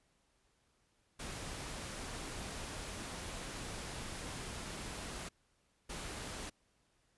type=noise bursts at uneven times; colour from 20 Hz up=pink; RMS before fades=-44 dBFS; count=2; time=1.19-5.29 / 5.89-6.5 s; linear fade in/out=10 ms; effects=pink hiss -75 dBFS RMS until 7.17 s + resampled to 24000 Hz